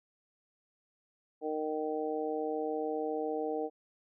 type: harmonic tone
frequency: 154.5 Hz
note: D#3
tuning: 12 cents flat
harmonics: 2 / 3 / 4 / 5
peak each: -38 / -34 / -40 / -39 dBFS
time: 1.41-3.7 s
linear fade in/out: 50 ms
effects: none